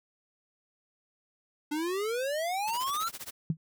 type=exponential sweep; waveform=square; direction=up; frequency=290.7 to 1391 Hz; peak=-30 dBFS; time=1.71-3.09 s; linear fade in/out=10 ms
type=noise with tremolo; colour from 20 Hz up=white; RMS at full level=-39 dBFS; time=2.67-3.31 s; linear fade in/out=10 ms; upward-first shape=sine; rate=15 Hz; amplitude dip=95%
type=tone with exponential decay; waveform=sine; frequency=160 Hz; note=D#3; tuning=49 cents sharp; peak=-21 dBFS; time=3.5-3.57 s; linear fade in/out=2 ms; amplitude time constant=15 ms
effects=none